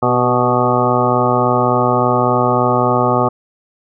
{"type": "harmonic tone with a mistuned harmonic", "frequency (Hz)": 123.47, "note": "B2", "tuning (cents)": 0, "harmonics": [1, 2, 3, 4, 5, 6, 7, 9, 10], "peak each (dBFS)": [-20, -20, -20, -20, -20, -20, -20, -20, -20], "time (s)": [0.02, 3.29], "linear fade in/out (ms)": 10, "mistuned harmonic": 3, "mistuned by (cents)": 25, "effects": []}